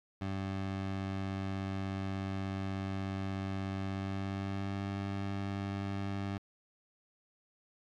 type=tone with pitch glide; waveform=20% pulse; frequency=96.6 to 98.69 Hz; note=G2 to G2; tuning=-25 to +12 cents; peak=-30 dBFS; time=0.21-6.38 s; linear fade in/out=5 ms; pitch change=+37 cents; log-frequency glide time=3.87-4.89 s; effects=low-pass 4000 Hz 12 dB/octave + 12-bit